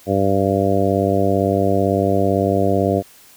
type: harmonic tone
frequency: 97.9 Hz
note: G2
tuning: 2 cents flat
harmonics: 1 / 2 / 3 / 4 / 5 / 6 / 7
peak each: -22 / -22 / -22 / -22 / -22 / -22 / -22 dBFS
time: 0.06-3.03 s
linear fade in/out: 50 ms
effects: white hiss -47 dBFS RMS until 3.36 s